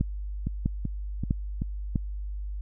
two click trains, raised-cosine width 5 ms, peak -16 / -12 dBFS, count 4 / 4, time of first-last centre 0.47-1.619 / 0.01-1.958 s, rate 2.61 / 1.54 Hz, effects added 50 Hz sine -31 dBFS peak until 2.61 s

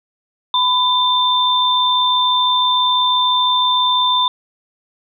sine tone pair together, 1001 / 3567 Hz, B5 / A7, +23 / +23 cents, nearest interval octave + minor seventh, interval 2200 cents, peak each -15 dBFS, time 0.54-4.28 s, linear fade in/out 2 ms, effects none

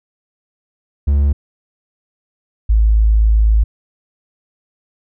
triangle / sine tone pair in turn, 71.1 / 53.98 Hz, C#2 / A1, +45 / -32 cents, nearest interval perfect fourth, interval 477 cents, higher first, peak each -8 dBFS, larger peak neither, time 1.07-1.33 / 2.69-3.64 s, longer second, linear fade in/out 10 ms, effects none

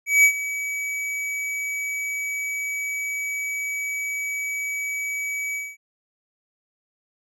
square tone with ADSR envelope, 2279 Hz, C#7, 47 cents sharp, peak -11 dBFS, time 0.06-5.77 s, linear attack 180 ms, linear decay 80 ms, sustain -15 dB, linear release 220 ms, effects low-pass 12000 Hz 12 dB/octave

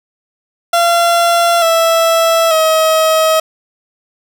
30% pulse tone with pitch steps, 685 / 660.1 / 636.2 Hz, F5 / E5 / D#5, -34 / +2 / +38 cents, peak -6 dBFS, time 0.73-3.4 s, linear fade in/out 5 ms, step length 890 ms, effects none

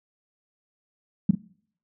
sine tone with echo, 194.7 Hz, G3, 12 cents flat, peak -12 dBFS, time 1.29-1.31 s, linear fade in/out 5 ms, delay 42 ms, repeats 1, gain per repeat -10 dB, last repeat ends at 1.352 s, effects noise-tail reverb RT60 0.6 s tail -22 dB re dry

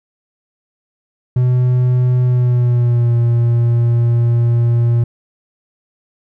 triangle tone with pitch glide, 125.2 to 118.17 Hz, B2 to A#2, +24 to +24 cents, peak -8 dBFS, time 1.36-5.04 s, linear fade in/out 5 ms, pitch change -100 cents, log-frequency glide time 2.23-3.15 s, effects none

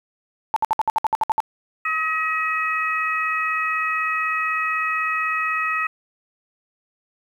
sine tone bursts, 880 Hz, A5, in tune, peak -15 dBFS, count 11, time 0.54-1.403 s, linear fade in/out 0 ms, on 23 ms, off 61 ms
harmonic tone, 636 Hz, D#5, 38 cents sharp, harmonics 2 / 3 / 4, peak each -23 / -25 / -26 dBFS, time 1.85-5.87 s, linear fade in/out 5 ms
effects 9-bit

